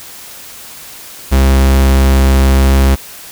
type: tone with pitch glide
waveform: 45% pulse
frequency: 66.8 to 67.26 Hz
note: C2 to C2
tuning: +36 to +48 cents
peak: -6 dBFS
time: 1.31-2.96 s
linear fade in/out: 20 ms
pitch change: +12 cents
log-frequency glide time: 2.65-2.73 s
effects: white hiss -32 dBFS RMS until 3.31 s